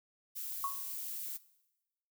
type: noise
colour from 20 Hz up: violet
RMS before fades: -41 dBFS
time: 0.35-1.38 s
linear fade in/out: 20 ms
type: tone with exponential decay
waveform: sine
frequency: 1104 Hz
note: C#6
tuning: 7 cents flat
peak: -29 dBFS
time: 0.64-0.82 s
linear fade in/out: 2 ms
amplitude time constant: 37 ms
effects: noise-tail reverb RT60 1.0 s tail -19 dB re dry